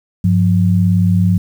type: tone pair together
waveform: sine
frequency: 99.7 / 177.8 Hz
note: G2 / F3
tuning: +30 / +31 cents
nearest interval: minor seventh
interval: 1001 cents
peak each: -12 dBFS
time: 0.24-1.38 s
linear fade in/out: 5 ms
effects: 7-bit